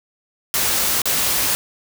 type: noise with dropouts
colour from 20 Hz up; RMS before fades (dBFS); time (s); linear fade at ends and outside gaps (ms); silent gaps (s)
white; -19; 0.54-1.55; 0; 1.018-1.056
effects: none